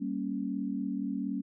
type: chord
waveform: sine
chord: G diminished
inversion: none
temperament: equal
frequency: 196 / 233.1 / 277.2 Hz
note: G3 / Bb3 / Db4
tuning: 0 / 0 / 0 cents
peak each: -35 / -36 / -34 dBFS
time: 0-1.42 s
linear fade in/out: 20 ms
effects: none